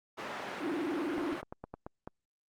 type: band-pass noise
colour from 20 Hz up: white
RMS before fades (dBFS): -41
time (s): 0.17-1.42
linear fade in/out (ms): 20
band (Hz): 200 to 1500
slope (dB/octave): 12
type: tone with vibrato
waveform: triangle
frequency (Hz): 317.8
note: D#4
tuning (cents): +37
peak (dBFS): -30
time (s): 0.59-1.38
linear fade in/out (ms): 50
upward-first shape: square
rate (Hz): 20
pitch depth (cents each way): 170
type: clicks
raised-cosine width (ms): 1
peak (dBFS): -27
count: 8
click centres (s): 1.181 / 1.329 / 1.43 / 1.525 / 1.64 / 1.74 / 1.865 / 2.075
effects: Opus 48 kbps